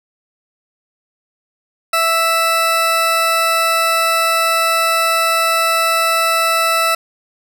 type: tone pair together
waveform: 20% pulse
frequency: 659.3 / 1318.6 Hz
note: E5 / E6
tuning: 0 / 0 cents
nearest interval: octave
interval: 1200 cents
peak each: -12 dBFS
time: 1.93-6.95 s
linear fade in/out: 5 ms
effects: none